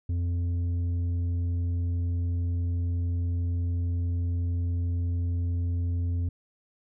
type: tone with tanh clipping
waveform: sine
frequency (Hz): 86.9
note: F2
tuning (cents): -8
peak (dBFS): -26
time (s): 0.09-6.29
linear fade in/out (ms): 5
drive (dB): 6
effects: none